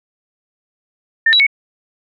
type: tone with pitch steps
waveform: sine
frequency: 1798 / 3907 / 2217 Hz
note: A6 / B7 / C#7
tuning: +37 / -19 / 0 cents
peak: -8 dBFS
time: 1.26-1.467 s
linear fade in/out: 5 ms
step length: 69 ms
effects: none